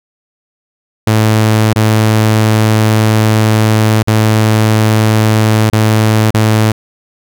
sawtooth tone with dropouts, 109 Hz, A2, 16 cents flat, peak -3 dBFS, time 1.07-6.72 s, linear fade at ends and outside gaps 5 ms, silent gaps 1.733-1.759 / 4.029-4.074 / 5.7-5.728 / 6.307-6.343 s, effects none

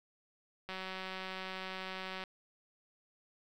click train, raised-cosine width 0.3 ms, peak -26 dBFS, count 292, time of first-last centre 0.69-2.238 s, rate 188 Hz, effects 10-bit

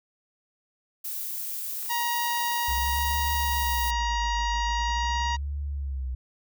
violet noise, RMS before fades -33 dBFS, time 1.04-3.91 s, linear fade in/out 10 ms
clicks, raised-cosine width 0.3 ms, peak -31 dBFS, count 9, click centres 1.827 / 1.861 / 2.374 / 2.516 / 2.575 / 2.702 / 2.755 / 2.86 / 3.136 s
harmonic tone, 947 Hz, A#5, 27 cents sharp, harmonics 1 / 2 / 3 / 4 / 5 / 6 / 7, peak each -27 / -33 / -37 / -39 / -41 / -43 / -44 dBFS, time 1.89-5.37 s, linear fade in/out 20 ms
sine tone with vibrato, 61.74 Hz, B1, in tune, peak -28 dBFS, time 2.68-6.15 s, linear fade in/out 5 ms, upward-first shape sine, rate 0.43 Hz, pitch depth 260 cents each way
effects none

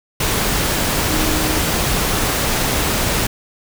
sine tone in noise, 311.1 Hz, D#4, in tune, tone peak -23 dBFS, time 1.1-1.58 s, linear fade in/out 5 ms, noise pink, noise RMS -18 dBFS, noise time 0.2-3.27 s, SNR -8 dB, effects none

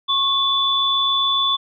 sine tone pair together, 1094 / 3473 Hz, C#6 / A7, -23 / -23 cents, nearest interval octave + minor sixth, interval 2000 cents, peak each -21 / -17 dBFS, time 0.08-1.57 s, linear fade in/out 20 ms, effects none

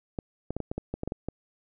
clicks, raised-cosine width 2 ms, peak -18 dBFS, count 11, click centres 0.188 / 0.506 / 0.566 / 0.603 / 0.715 / 0.78 / 0.94 / 1.034 / 1.076 / 1.121 / 1.286 s, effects none

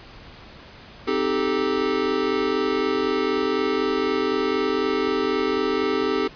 square chord, A half-diminished seventh, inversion first, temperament equal with one note detuned, 261.6 / 311.1 / 392 / 436 Hz, C4 / Eb4 / G4 / A4, 0 / 0 / 0 / -16 cents, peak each -29 / -29 / -25 / -26 dBFS, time 1.07-6.28 s, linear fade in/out 10 ms, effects pink hiss -44 dBFS RMS until 6.35 s + resampled to 11025 Hz

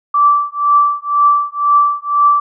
sine tone with tremolo, 1164 Hz, D6, 16 cents flat, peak -5 dBFS, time 0.14-2.4 s, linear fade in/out 5 ms, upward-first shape triangle, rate 2 Hz, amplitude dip 100%, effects none

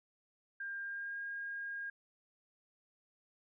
sine tone with pitch glide, 1600 to 1622.3 Hz, G6 to G#6, +35 to -41 cents, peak -39 dBFS, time 0.6-1.9 s, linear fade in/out 5 ms, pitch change +24 cents, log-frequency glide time 0.82-1.19 s, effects none

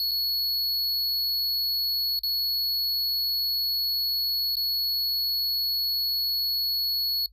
square tone with dropouts, 4373 Hz, C#8, 24 cents flat, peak -25 dBFS, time 0-7.26 s, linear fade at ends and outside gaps 1 ms, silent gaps 0.111-0.115 / 2.191-2.234 / 4.555-4.568 s, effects noise-tail reverb RT60 0.1 s tail -21 dB re dry + added 50 Hz sine -52 dBFS peak until 7.32 s

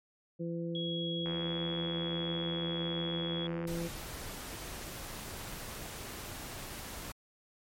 harmonic tone, 168.9 Hz, E3, 42 cents sharp, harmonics 1 / 2 / 3, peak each -36 / -39 / -41 dBFS, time 0.39-3.89 s, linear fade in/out 20 ms
sine tone with pitch glide, 3322 to 3343 Hz, G#7 to G#7, 0 to +11 cents, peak -37 dBFS, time 0.75-3.47 s, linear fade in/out 2 ms, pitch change +11 cents, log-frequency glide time 1.37-1.49 s
click train, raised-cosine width 0.5 ms, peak -28 dBFS, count 196, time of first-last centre 1.26-3.653 s, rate 81.5 Hz
pink noise, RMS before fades -43 dBFS, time 3.67-7.12 s, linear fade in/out 5 ms
effects MP3 64 kbps

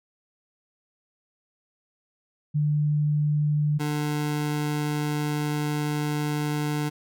sine / 25% pulse tone pair in turn, 149 / 149 Hz, D3 / D3, +25 / +25 cents, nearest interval unison, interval 0 cents, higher neither, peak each -20 / -21 dBFS, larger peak first, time 2.54-3.79 / 3.79-6.9 s, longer second, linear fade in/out 20 ms, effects none

